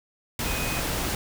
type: tone in noise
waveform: sine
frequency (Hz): 2504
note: D#7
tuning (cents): +10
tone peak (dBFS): -34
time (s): 0.46-0.8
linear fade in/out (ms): 2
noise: pink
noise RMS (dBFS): -28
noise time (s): 0.39-1.15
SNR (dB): -9
effects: none